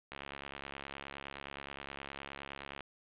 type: click train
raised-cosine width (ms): 0.3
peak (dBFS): -26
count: 188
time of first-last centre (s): 0.12-2.807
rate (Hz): 69.6
effects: resampled to 8000 Hz + 9-bit